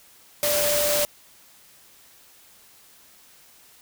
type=tone in noise; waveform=sine; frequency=588 Hz; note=D5; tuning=2 cents sharp; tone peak=-23 dBFS; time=0.43-1.05 s; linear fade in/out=0 ms; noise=white; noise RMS=-24 dBFS; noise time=0.43-1.05 s; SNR=-2 dB; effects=white hiss -53 dBFS RMS until 3.81 s